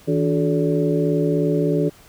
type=tone cluster; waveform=sine; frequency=160.4 / 290.5 / 366.8 / 429.8 / 575 Hz; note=E3 / D4 / F#4 / A4 / D5; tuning=-47 / -19 / -15 / -41 / -37 cents; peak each=-21 / -22 / -25 / -22 / -27 dBFS; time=0.07-1.9 s; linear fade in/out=20 ms; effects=pink hiss -49 dBFS RMS until 2.08 s